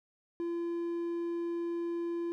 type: tone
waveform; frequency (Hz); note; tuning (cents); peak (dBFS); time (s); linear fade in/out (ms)
triangle; 341; F4; -41; -30; 0.4-2.32; 0
effects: none